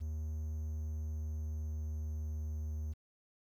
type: tone with pitch glide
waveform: triangle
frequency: 77.3 to 76.59 Hz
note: D#2 to D#2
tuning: -11 to -27 cents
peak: -34 dBFS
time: 0-2.94 s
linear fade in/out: 20 ms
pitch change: -16 cents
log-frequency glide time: 0.32-2.53 s
effects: 11-bit